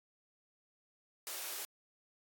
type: high-pass noise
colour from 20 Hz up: white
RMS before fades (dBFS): -42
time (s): 1.27-1.65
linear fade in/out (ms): 0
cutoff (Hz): 340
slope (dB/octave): 48
effects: AAC 64 kbps